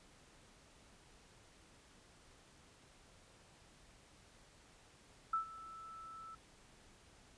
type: tone with ADSR envelope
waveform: sine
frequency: 1318.5 Hz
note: E6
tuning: in tune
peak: -31 dBFS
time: 5.33-6.35 s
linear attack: 6 ms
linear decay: 110 ms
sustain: -18 dB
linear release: 4 ms
effects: pink hiss -64 dBFS RMS until 7.37 s + resampled to 22050 Hz

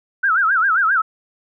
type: tone with vibrato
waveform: sine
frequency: 1441 Hz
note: F#6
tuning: 46 cents flat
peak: -13 dBFS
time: 0.23-1.02 s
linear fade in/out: 10 ms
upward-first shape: sine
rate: 7.5 Hz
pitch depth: 210 cents each way
effects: none

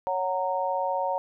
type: chord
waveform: sine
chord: F# major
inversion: second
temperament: just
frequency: 555 / 740 / 925 Hz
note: C#5 / F#5 / A#5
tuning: +2 / 0 / -14 cents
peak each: -29 / -30 / -28 dBFS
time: 0.07-1.18 s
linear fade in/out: 0 ms
effects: none

